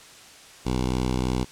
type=tone with notch filter; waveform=10% pulse; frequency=63 Hz; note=B1; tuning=35 cents sharp; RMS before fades=-25 dBFS; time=0.65-1.45 s; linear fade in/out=20 ms; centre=1700 Hz; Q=1.5; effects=white hiss -47 dBFS RMS until 1.51 s + low-pass 8000 Hz 12 dB/octave